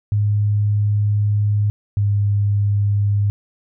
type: tone pair in turn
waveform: sine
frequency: 103.83 / 101.99 Hz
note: G#2 / G#2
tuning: 0 / -31 cents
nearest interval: unison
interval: 31 cents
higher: first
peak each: -14 dBFS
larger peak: neither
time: 0.12-1.7 / 1.97-3.3 s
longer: first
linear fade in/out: 0 ms
effects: none